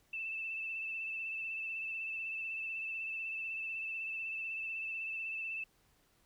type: tone with vibrato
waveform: sine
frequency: 2646 Hz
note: E7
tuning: 6 cents sharp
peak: -37 dBFS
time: 0.13-5.64 s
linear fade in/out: 5 ms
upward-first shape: sine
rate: 16 Hz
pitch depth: 27 cents each way
effects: pink hiss -71 dBFS RMS until 6.25 s